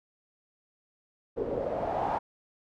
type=noise with low-pass filter sweep; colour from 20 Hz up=white; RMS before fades=-31 dBFS; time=1.36-2.19 s; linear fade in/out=20 ms; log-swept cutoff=430 to 900 Hz; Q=5; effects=none